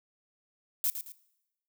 violet noise with echo, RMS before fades -28 dBFS, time 0.84-0.9 s, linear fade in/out 0 ms, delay 110 ms, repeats 2, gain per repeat -9 dB, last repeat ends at 1.12 s, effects noise-tail reverb RT60 0.9 s tail -20 dB re dry

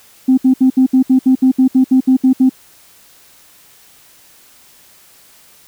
sine tone bursts, 260 Hz, C4, 11 cents flat, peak -5 dBFS, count 14, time 0.28-2.495 s, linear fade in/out 10 ms, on 96 ms, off 67 ms, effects tanh soft clip ceiling -2 dBFS + white hiss -46 dBFS RMS until 5.67 s

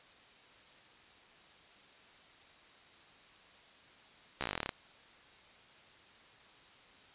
slowing click train, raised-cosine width 0.3 ms, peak -18 dBFS, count 14, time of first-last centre 4.41-4.692 s, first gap 14 ms, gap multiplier 1.07, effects white hiss -59 dBFS RMS until 7.14 s + resampled to 8000 Hz

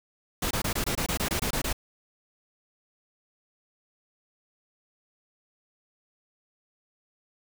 pink noise bursts, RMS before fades -28 dBFS, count 12, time 0.42-1.729 s, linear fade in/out 5 ms, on 88 ms, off 23 ms, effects none

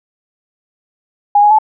sine tone with pitch steps, 820 / 832 / 864 Hz, G#5 / G#5 / A5, -22 / +3 / -32 cents, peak -5 dBFS, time 1.35-1.587 s, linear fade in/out 5 ms, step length 79 ms, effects none

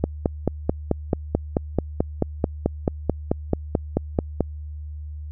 click train, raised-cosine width 2 ms, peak -5 dBFS, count 21, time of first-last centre 0.04-4.407 s, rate 4.58 Hz, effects added 75 Hz sine -31 dBFS peak until 5.31 s

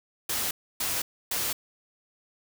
white noise bursts, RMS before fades -29 dBFS, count 3, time 0.29-1.53 s, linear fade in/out 5 ms, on 220 ms, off 290 ms, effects none

